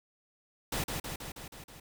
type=noise with echo; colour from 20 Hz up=pink; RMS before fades=-33 dBFS; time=0.72-0.84 s; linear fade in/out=5 ms; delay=160 ms; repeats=6; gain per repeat=-3 dB; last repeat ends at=1.8 s; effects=none